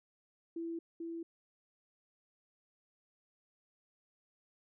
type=tone with echo; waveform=sine; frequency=333.1 Hz; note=E4; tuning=18 cents sharp; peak=-37 dBFS; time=0.56-0.79 s; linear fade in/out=5 ms; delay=440 ms; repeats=1; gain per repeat=-2 dB; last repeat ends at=1.23 s; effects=none